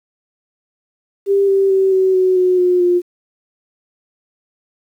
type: tone with pitch steps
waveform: sine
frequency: 396.5 / 390.1 / 383.9 / 377.7 / 371.7 / 365.7 / 359.8 / 354.1 Hz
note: G4 / G4 / G4 / F#4 / F#4 / F#4 / F#4 / F4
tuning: +20 / -8 / -36 / +36 / +8 / -20 / -48 / +24 cents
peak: -10 dBFS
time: 1.26-3.02 s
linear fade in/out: 50 ms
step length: 220 ms
effects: 8-bit